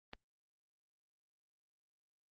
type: click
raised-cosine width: 0.3 ms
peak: -29 dBFS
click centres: 0.134 s
effects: Opus 24 kbps